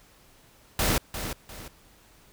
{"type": "noise with echo", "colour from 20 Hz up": "pink", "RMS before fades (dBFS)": -24, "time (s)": [0.79, 0.98], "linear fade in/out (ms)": 2, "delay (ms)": 350, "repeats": 2, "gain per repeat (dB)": -9, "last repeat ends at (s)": 1.68, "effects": ["pink hiss -57 dBFS RMS until 2.32 s"]}